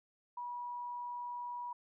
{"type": "tone", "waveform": "sine", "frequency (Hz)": 970, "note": "B5", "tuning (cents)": -31, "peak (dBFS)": -39, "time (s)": [0.37, 1.73], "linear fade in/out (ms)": 5, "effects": []}